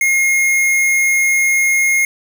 square tone, 2146 Hz, C7, 43 cents sharp, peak -12 dBFS, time 0.01-2.05 s, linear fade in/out 2 ms, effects 7-bit

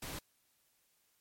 pink noise, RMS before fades -43 dBFS, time 0.02-0.19 s, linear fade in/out 5 ms, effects white hiss -74 dBFS RMS until 1.2 s + MP3 64 kbps

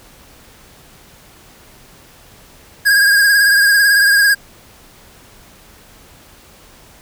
square tone with vibrato, 1631 Hz, G#6, 32 cents flat, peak -9 dBFS, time 2.85-4.35 s, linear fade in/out 20 ms, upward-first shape triangle, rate 18 Hz, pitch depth 52 cents each way, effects pink hiss -44 dBFS RMS until 7.01 s

